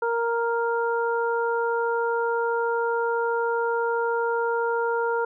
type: harmonic tone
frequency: 466.2 Hz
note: A#4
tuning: in tune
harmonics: 1 / 2 / 3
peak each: -24 / -27 / -29 dBFS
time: 0.02-5.25 s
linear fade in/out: 5 ms
effects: none

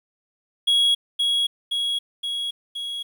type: tone with echo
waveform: triangle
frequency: 3322 Hz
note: G#7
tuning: in tune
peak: -14 dBFS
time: 0.67-0.95 s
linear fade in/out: 10 ms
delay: 520 ms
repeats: 4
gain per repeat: -3 dB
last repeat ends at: 3.03 s
effects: 9-bit

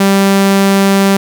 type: tone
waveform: sawtooth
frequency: 196.2 Hz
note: G3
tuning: 2 cents sharp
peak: -3 dBFS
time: 0-1.17 s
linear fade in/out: 5 ms
effects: none

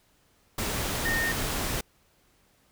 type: tone in noise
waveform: sine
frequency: 1836 Hz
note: A#6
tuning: 27 cents flat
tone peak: -26 dBFS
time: 1.05-1.32 s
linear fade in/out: 5 ms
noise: pink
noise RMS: -30 dBFS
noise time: 0.58-1.81 s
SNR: +1 dB
effects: pink hiss -65 dBFS RMS until 2.71 s

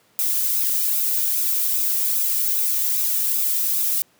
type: noise with flanger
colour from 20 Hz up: violet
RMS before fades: -21 dBFS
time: 0.19-4.02 s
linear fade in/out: 0 ms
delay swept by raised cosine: 0.78 to 1.71 ms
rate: 2.5 Hz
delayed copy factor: +0.5
effects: pink hiss -59 dBFS RMS until 4.19 s + high-pass 150 Hz 12 dB/octave

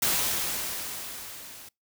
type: noise with level ramp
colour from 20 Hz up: white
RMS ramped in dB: -24 to -46 dBFS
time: 0.02-1.69 s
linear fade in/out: 5 ms
effects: noise-tail reverb RT60 0.2 s tail -26 dB re dry

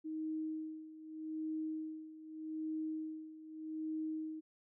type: tone with tremolo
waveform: sine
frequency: 314 Hz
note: D#4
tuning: 16 cents sharp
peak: -36 dBFS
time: 0.04-4.41 s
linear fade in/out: 20 ms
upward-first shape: sine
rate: 0.82 Hz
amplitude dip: 80%
effects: none

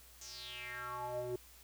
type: tone with band-pass filter sweep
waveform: square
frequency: 123.47 Hz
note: B2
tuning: in tune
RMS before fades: -43 dBFS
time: 0.21-1.36 s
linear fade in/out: 5 ms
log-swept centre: 6700 to 390 Hz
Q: 5.4
effects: added 60 Hz sine -62 dBFS peak until 1.63 s + white hiss -60 dBFS RMS until 1.63 s

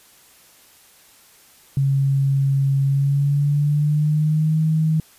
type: tone with pitch glide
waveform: sine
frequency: 137.3 to 157.72 Hz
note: C#3 to D#3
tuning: -16 to +24 cents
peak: -15 dBFS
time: 1.77-5 s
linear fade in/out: 2 ms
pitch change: +240 cents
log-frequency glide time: 2.84-4.6 s
effects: white hiss -51 dBFS RMS until 5.18 s + resampled to 32000 Hz

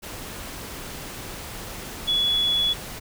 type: tone in noise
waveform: sine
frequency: 3394 Hz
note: G#7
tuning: 37 cents sharp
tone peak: -19 dBFS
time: 2.07-2.74 s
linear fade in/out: 20 ms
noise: pink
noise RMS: -36 dBFS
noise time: 0.02-3 s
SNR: +14 dB
effects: none

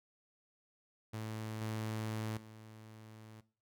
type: tone with level steps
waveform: sawtooth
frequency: 109.6 Hz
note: A2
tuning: 6 cents flat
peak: -36 / -33 / -48 dBFS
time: 1.13-3.41 s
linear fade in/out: 10 ms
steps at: 1.61 / 2.37 s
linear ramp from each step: 5 ms
effects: noise-tail reverb RT60 0.4 s tail -18 dB re dry

